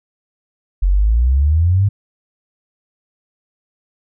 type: exponential sweep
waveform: sine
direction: up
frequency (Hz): 43.65 to 103.83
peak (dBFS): -10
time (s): 0.82-1.89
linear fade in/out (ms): 10
effects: none